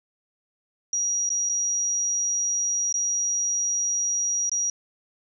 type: tone with dropouts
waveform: sine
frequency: 5750 Hz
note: F8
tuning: 50 cents sharp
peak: -22 dBFS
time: 0.93-4.7 s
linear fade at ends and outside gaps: 2 ms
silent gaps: 1.292-1.302 / 1.491-1.495 / 2.926-2.941 / 4.495-4.516 s
effects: none